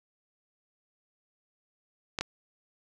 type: clicks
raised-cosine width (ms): 0.2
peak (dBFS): -13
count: 2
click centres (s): 2.188 / 2.21
effects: none